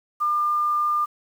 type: tone with quantisation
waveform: sine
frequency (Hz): 1201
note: D6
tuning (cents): +38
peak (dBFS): -19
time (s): 0.2-1.06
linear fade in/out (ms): 20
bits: 8
effects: none